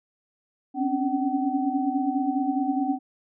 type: tone cluster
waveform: sine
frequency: 261.9 / 276.7 / 286.4 / 759 Hz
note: C4 / C#4 / D4 / F#5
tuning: +2 / -3 / -43 / +44 cents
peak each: -28 dBFS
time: 0.74-2.99 s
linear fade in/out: 50 ms
effects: none